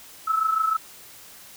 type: tone pair together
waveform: sine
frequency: 1300 / 1326.5 Hz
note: E6 / E6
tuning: -24 / +10 cents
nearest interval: unison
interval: 34 cents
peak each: -21 / -26 dBFS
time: 0.27-0.77 s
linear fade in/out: 10 ms
effects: white hiss -46 dBFS RMS until 1.56 s